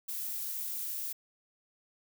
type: noise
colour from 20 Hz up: violet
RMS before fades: -37 dBFS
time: 0.08-1.13 s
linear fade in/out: 10 ms
effects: none